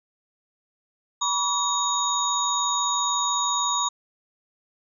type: tone cluster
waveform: sine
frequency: 970 / 1136 / 3746 / 6760 Hz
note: B5 / C#6 / A#7 / G#8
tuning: -31 / +42 / +8 / +30 cents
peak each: -27 dBFS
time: 1.21-3.89 s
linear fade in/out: 10 ms
effects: none